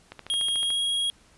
click train, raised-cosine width 0.3 ms, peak -23 dBFS, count 9, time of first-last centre 0.12-0.704 s, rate 13.7 Hz
square tone with pitch glide, 3263 to 3291 Hz, G#7 to G#7, -31 to -16 cents, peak -24 dBFS, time 0.3-1.1 s, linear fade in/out 0 ms, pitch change +15 cents, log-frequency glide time 0.62-0.78 s
effects pink hiss -58 dBFS RMS until 1.37 s + resampled to 24000 Hz

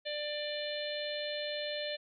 harmonic tone, 593 Hz, D5, 17 cents sharp, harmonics 1 / 3 / 4 / 5 / 6 / 7, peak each -37 / -44 / -47 / -44 / -43 / -43 dBFS, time 0.05-1.97 s, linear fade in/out 20 ms, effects none

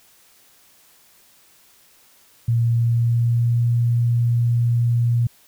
sine tone with pitch glide, 116.8 to 118.7 Hz, A#2 to A#2, +4 to +32 cents, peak -15 dBFS, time 2.48-5.27 s, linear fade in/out 5 ms, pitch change +28 cents, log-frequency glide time 2.64-3.64 s, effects white hiss -54 dBFS RMS until 5.47 s

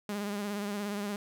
sawtooth tone with vibrato, 204.4 Hz, G#3, 27 cents flat, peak -29 dBFS, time 0.09-1.16 s, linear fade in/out 2 ms, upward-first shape triangle, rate 17 Hz, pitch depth 50 cents each way, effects 11-bit

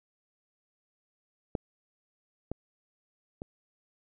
clicks, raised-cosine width 2 ms, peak -16 / -20 / -25 dBFS, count 3, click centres 1.552 / 2.516 / 3.419 s, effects none

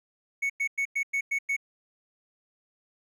triangle tone bursts, 2217 Hz, C#7, in tune, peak -23 dBFS, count 7, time 0.42-1.566 s, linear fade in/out 10 ms, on 78 ms, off 100 ms, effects none

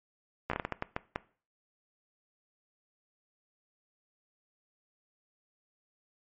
slowing click train, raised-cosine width 0.5 ms, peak -16 dBFS, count 10, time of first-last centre 0.5-1.159 s, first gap 14 ms, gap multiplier 1.39, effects noise-tail reverb RT60 0.4 s tail -18 dB re dry + MP3 32 kbps

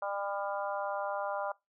harmonic tone, 199.9 Hz, G3, 34 cents sharp, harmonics 3 / 4 / 5 / 6 / 7, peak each -36 / -38 / -40 / -42 / -43 dBFS, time 0.02-1.52 s, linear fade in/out 5 ms, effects noise-tail reverb RT60 0.2 s tail -22 dB re dry

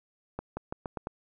accelerating click train, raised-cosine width 1 ms, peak -20 dBFS, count 6, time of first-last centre 0.39-1.071 s, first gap 180 ms, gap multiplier 0.86, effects none

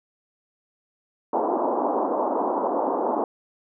white band-pass noise, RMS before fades -24 dBFS, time 1.33-3.24 s, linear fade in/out 2 ms, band 240 to 1000 Hz, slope 48 dB/octave, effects none

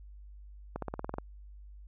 accelerating click train, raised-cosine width 1 ms, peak -21 dBFS, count 9, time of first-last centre 0.76-1.184 s, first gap 63 ms, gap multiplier 0.95, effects added 50 Hz sine -47 dBFS peak until 1.87 s

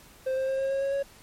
triangle tone with pitch steps, 523.3 / 528.5 / 533.7 / 538.9 / 544.3 / 549.6 / 555.1 Hz, C5 / C5 / C5 / C#5 / C#5 / C#5 / C#5, 0 / +17 / +34 / -49 / -32 / -15 / +2 cents, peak -23 dBFS, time 0.26-1.03 s, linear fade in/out 10 ms, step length 110 ms, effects pink hiss -53 dBFS RMS until 1.22 s + MP3 64 kbps

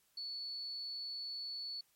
sine tone, 4435 Hz, C#8, in tune, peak -40 dBFS, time 0.17-1.81 s, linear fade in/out 5 ms, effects white hiss -73 dBFS RMS until 1.95 s + MP3 64 kbps

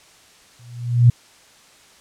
sine tone with exponential growth, 120.5 Hz, B2, 42 cents flat, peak -5 dBFS, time 0.59-1.1 s, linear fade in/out 5 ms, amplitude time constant 110 ms, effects white hiss -50 dBFS RMS until 2 s + low-pass 8000 Hz 12 dB/octave

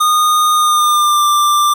square tone with pitch glide, 1229 to 1183 Hz, D#6 to D6, -22 to +12 cents, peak -10 dBFS, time 0-1.74 s, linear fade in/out 10 ms, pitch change -66 cents, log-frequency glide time 0.55-1.25 s, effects none

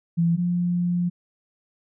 sine tone pair in turn, 168.6 / 175.76 Hz, E3 / F3, +39 / +11 cents, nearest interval minor second, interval 72 cents, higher second, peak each -17 / -20 dBFS, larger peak first, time 0.17-0.37 / 0.37-1.1 s, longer second, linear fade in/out 20 ms, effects none

